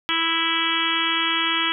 harmonic tone, 329.6 Hz, E4, in tune, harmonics 1 / 3 / 4 / 5 / 6 / 7 / 8 / 9 / 10, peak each -31 / -30 / -27 / -30 / -29 / -28 / -31 / -27 / -25 dBFS, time 0.09-1.72 s, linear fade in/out 0 ms, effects none

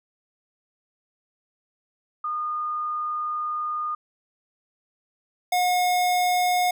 sine / square tone pair in turn, 1222 / 721.8 Hz, D#6 / F#5, -32 / -43 cents, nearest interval major sixth, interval 911 cents, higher first, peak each -25 / -20 dBFS, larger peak second, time 2.24-3.95 / 5.52-6.71 s, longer first, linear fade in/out 5 ms, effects none

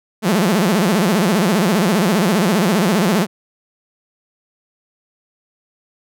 sawtooth tone with vibrato, 193.8 Hz, G3, 20 cents flat, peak -9 dBFS, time 0.22-3.27 s, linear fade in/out 50 ms, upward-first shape sine, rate 15 Hz, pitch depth 250 cents each way, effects none

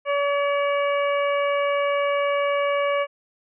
harmonic tone, 569 Hz, C#5, 45 cents sharp, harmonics 1 / 2 / 3 / 4 / 5, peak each -21 / -26 / -34 / -30 / -36 dBFS, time 0.05-3.07 s, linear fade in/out 50 ms, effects none

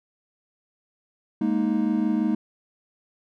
triangle chord, Ab suspended second, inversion none, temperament just, 207.7 / 233.6 / 311.5 Hz, Ab3 / Bb3 / Eb4, 0 / +4 / +2 cents, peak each -23 dBFS, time 1.41-2.35 s, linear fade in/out 5 ms, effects none

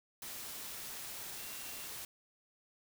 sine tone in noise, 2751 Hz, F7, 27 cents flat, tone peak -56 dBFS, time 1.37-1.87 s, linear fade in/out 2 ms, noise white, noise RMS -45 dBFS, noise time 0.22-2.05 s, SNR -14 dB, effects none

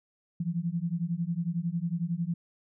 sine beating tone pair, 164.81 / 175.81 Hz, E3 / F3, 0 / +12 cents, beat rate 11 Hz, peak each -31 dBFS, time 0.4-2.34 s, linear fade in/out 5 ms, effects none

